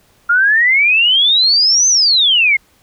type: exponential two-way sweep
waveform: sine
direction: up then down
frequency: 1385 to 6272 to 2100 Hz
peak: -8 dBFS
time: 0.29-2.57 s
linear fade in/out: 10 ms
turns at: 1.88 s
effects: pink hiss -53 dBFS RMS until 2.82 s